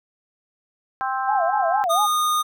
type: harmonic tone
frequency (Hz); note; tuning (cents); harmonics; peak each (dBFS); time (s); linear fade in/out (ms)
262.7; C4; +7; 3 / 4 / 5 / 6; -25 / -27 / -29 / -31; 1.01-1.84; 0
type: tone with vibrato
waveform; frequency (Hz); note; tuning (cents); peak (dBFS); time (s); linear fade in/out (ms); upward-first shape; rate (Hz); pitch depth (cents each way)
sine; 749; F#5; +21; -19; 1.27-2.07; 20; sine; 4.3; 220
type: tone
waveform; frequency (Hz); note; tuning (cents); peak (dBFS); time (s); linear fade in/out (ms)
square; 1228; D#6; -23; -19; 1.89-2.43; 20
effects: none